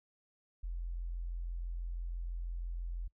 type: tone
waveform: sine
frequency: 43.04 Hz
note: F1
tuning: 25 cents flat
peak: -36 dBFS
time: 0.63-3.08 s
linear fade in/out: 10 ms
effects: noise-tail reverb RT60 0.1 s tail -25 dB re dry